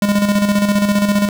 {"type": "tone with tremolo", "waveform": "square", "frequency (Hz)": 203.9, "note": "G#3", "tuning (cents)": -32, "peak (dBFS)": -11, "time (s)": [0.02, 1.29], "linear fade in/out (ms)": 2, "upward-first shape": "square", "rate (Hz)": 15, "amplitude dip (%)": 50, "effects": []}